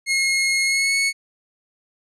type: tone with pitch glide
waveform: sawtooth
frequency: 2159 to 2206 Hz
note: C#7 to C#7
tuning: -46 to -9 cents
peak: -14 dBFS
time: 0.06-1.13 s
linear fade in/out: 50 ms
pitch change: +37 cents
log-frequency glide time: 0.65-0.95 s
effects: resampled to 24000 Hz